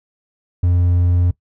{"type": "tone", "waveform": "triangle", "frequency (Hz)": 88.2, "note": "F2", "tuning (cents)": 18, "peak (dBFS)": -10, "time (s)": [0.63, 1.31], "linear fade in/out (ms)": 5, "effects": ["noise-tail reverb RT60 0.1 s tail -19 dB re dry"]}